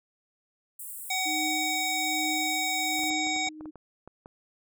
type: high-pass noise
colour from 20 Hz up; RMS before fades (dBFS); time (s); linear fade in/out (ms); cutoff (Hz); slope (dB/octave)
pink; -40; 0.79-3.1; 5; 7800; 96
type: harmonic tone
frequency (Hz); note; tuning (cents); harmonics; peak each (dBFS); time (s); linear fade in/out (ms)
753; F#5; +30; 1 / 3 / 5 / 7 / 9 / 10; -32 / -30 / -33 / -40 / -40 / -37; 1.1-3.49; 5
type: tone with tremolo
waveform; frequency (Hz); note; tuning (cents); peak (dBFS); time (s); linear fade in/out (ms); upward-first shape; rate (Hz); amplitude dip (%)
sine; 309.1; D#4; -11; -31; 1.25-3.71; 20; triangle; 1.2; 75
type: clicks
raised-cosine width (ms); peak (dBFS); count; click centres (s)
1; -31; 11; 2.993 / 3.035 / 3.106 / 3.269 / 3.363 / 3.472 / 3.609 / 3.657 / 3.757 / 4.076 / 4.259
effects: none